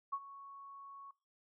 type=tone with ADSR envelope; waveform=sine; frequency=1108.7 Hz; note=C#6; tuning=in tune; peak=-33 dBFS; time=0.12-1.11 s; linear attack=14 ms; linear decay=55 ms; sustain=-16 dB; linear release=4 ms; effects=noise-tail reverb RT60 0.4 s tail -24 dB re dry